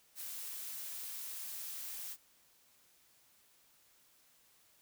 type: noise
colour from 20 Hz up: blue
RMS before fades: -44 dBFS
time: 0.15-2.17 s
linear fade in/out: 50 ms
effects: white hiss -68 dBFS RMS until 4.81 s